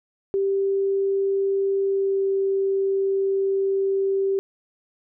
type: tone with pitch glide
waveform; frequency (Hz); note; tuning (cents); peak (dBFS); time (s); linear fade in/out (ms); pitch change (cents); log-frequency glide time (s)
sine; 392 to 389.7; G4 to G4; 0 to -10; -19; 0.34-4.39; 0; -10; 1.83-2.27
effects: none